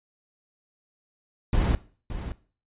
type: noise with echo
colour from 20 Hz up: brown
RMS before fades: -22 dBFS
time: 1.53-1.75 s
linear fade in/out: 2 ms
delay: 570 ms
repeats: 1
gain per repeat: -11 dB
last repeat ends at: 2.32 s
effects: noise-tail reverb RT60 0.4 s tail -17 dB re dry + resampled to 8000 Hz